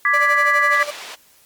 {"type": "chord", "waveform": "sine", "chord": "G# diminished", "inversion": "second", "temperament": "equal with one note detuned", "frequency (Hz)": [1174.7, 1667.9, 1975.5], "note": ["D6", "G#6", "B6"], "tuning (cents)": [0, 7, 0], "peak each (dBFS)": [-19, -19, -17], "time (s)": [0.05, 0.83], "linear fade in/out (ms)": 2}
{"type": "tone with tremolo", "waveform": "35% pulse", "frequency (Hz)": 587.3, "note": "D5", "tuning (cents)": 0, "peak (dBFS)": -20, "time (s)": [0.13, 0.91], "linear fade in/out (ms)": 10, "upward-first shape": "sine", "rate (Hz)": 12, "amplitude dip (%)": 75}
{"type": "band-pass noise", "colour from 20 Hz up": "white", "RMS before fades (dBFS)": -35, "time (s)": [0.71, 1.16], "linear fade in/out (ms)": 20, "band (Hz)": [460, 4200], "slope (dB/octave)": 12}
{"effects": ["white hiss -53 dBFS RMS until 1.45 s", "Opus 48 kbps"]}